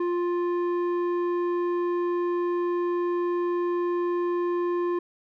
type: tone with low-pass filter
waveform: square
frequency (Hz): 350.2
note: F4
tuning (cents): +5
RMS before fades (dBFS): -26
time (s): 0-4.99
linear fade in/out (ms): 5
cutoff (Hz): 1100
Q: 1
effects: none